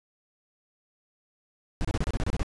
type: noise bursts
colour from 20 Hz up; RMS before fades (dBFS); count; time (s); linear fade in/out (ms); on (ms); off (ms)
brown; -26; 10; 1.81-2.431; 0; 36; 29
effects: resampled to 22050 Hz